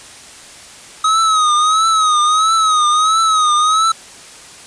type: tone with vibrato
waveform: square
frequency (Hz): 1265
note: D#6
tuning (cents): +28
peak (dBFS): -11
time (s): 1.04-3.92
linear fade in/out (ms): 5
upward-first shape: triangle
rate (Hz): 1.5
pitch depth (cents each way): 89
effects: white hiss -37 dBFS RMS until 4.66 s + resampled to 22050 Hz